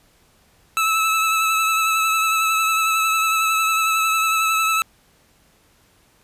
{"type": "tone with vibrato", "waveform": "25% pulse", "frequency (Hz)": 1307, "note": "E6", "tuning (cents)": -15, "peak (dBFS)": -13, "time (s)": [0.77, 4.82], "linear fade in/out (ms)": 0, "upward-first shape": "sine", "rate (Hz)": 11, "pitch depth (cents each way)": 19, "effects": ["pink hiss -57 dBFS RMS until 6.23 s", "resampled to 32000 Hz"]}